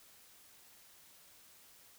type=silence; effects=white hiss -61 dBFS RMS until 1.98 s